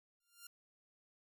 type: tone with exponential growth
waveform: 5% pulse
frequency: 1396.9 Hz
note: F6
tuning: in tune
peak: -37 dBFS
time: 0.2-0.47 s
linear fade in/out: 5 ms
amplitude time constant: 57 ms
effects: none